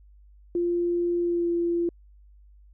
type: tone with pitch glide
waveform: sine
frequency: 347.2 to 342.6 Hz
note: F4 to F4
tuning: -10 to -33 cents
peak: -22 dBFS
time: 0.55-1.89 s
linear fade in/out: 2 ms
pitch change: -23 cents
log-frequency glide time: 1.2-1.49 s
effects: added 50 Hz sine -50 dBFS peak until 2.73 s